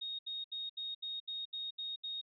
sine tone bursts, 3729 Hz, A#7, in tune, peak -38 dBFS, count 9, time 0.01-2.214 s, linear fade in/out 10 ms, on 180 ms, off 73 ms, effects none

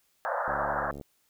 pink band-pass noise, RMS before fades -30 dBFS, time 0.25-0.91 s, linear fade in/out 0 ms, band 520 to 1700 Hz, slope 96 dB/octave
click train, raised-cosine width 2 ms, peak -28 dBFS, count 39, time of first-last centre 0.48-1.012 s, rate 71.4 Hz
effects white hiss -70 dBFS RMS until 1.29 s

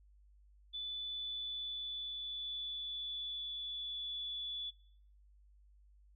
sine tone with pitch glide, 3485 to 3441 Hz, A7 to A7, -17 to -39 cents, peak -39 dBFS, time 0.73-4.71 s, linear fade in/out 20 ms, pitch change -22 cents, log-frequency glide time 1.03-4.11 s, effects noise-tail reverb RT60 0.6 s tail -19 dB re dry + added 50 Hz sine -61 dBFS peak until 6.15 s

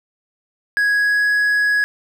triangle tone with pitch glide, 1661.2 to 1671.8 Hz, G#6 to G#6, 0 to +11 cents, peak -12 dBFS, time 0.77-1.84 s, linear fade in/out 0 ms, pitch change +11 cents, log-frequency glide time 0.91-1.29 s, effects none

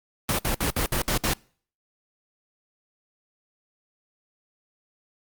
pink noise bursts, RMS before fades -24 dBFS, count 7, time 0.29-1.334 s, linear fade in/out 0 ms, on 96 ms, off 62 ms, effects noise-tail reverb RT60 0.5 s tail -26 dB re dry + Opus 32 kbps

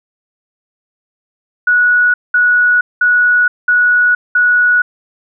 sine tone bursts, 1465 Hz, F#6, 18 cents flat, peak -7 dBFS, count 5, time 1.67-4.82 s, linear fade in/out 5 ms, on 470 ms, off 200 ms, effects none

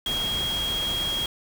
sine tone in noise, 3271 Hz, G#7, 27 cents flat, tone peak -25 dBFS, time 0.06-1.26 s, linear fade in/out 2 ms, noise pink, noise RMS -33 dBFS, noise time 0.06-1.26 s, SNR +5 dB, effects none

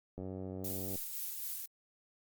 click train, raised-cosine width 2 ms, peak -30 dBFS, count 74, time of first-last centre 0.18-0.956 s, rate 94.1 Hz
violet noise with tremolo, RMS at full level -39 dBFS, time 0.64-1.66 s, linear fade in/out 5 ms, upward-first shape sine, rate 3.8 Hz, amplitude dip 30%
effects Opus 48 kbps

